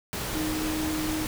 sine tone in noise, 311.1 Hz, D#4, in tune, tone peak -28 dBFS, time 0.35-1.26 s, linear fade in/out 0 ms, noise pink, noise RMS -32 dBFS, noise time 0.13-1.27 s, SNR +1 dB, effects none

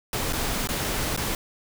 pink noise with dropouts, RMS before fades -27 dBFS, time 0.13-1.35 s, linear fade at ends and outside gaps 1 ms, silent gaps 0.326-0.332 / 0.673-0.689 / 1.164-1.175 s, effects none

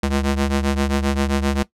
sawtooth ring-modulated tone, 138.59 Hz, C#3, in tune, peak -11 dBFS, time 0.03-1.63 s, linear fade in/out 5 ms, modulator 65.5 Hz, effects noise-tail reverb RT60 0.1 s tail -17 dB re dry + low-pass 10000 Hz 12 dB/octave

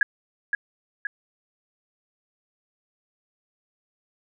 sine tone with echo, 1664 Hz, G#6, 3 cents sharp, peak -15 dBFS, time 0.01-0.03 s, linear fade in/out 2 ms, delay 520 ms, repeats 2, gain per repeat -5 dB, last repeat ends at 1.07 s, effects none

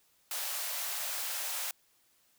white high-pass noise, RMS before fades -36 dBFS, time 0.31-1.71 s, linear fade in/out 2 ms, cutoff 530 Hz, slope 48 dB/octave, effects white hiss -69 dBFS RMS until 2.38 s

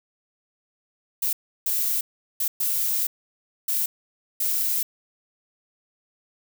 violet noise bursts at uneven times, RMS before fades -24 dBFS, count 6, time 1.22-1.33 / 1.66-2.01 / 2.4-2.48 / 2.6-3.07 / 3.68-3.86 / 4.4-4.83 s, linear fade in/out 5 ms, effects none

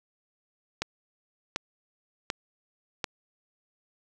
click train, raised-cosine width 0.2 ms, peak -11 dBFS, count 4, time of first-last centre 0.82-3.042 s, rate 1.35 Hz, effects none

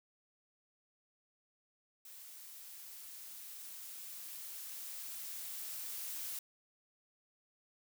blue noise with level ramp, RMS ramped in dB -53 to -42 dBFS, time 2.05-6.39 s, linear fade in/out 2 ms, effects none

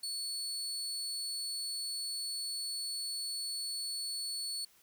30% pulse tone, 4420 Hz, C#8, 6 cents flat, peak -33 dBFS, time 0.03-4.65 s, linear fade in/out 5 ms, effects white hiss -65 dBFS RMS until 4.82 s

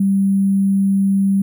sine tone with sample-and-hold, 195.7 Hz, G3, 3 cents flat, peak -12 dBFS, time 0-1.42 s, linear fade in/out 5 ms, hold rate 11025 Hz, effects none

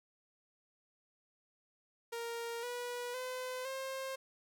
sawtooth tone with pitch steps, 466.2 / 487.1 / 509 / 531.8 Hz, A#4 / B4 / C5 / C5, 0 / -24 / -48 / +28 cents, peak -35 dBFS, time 2.12-4.16 s, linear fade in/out 10 ms, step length 510 ms, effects none

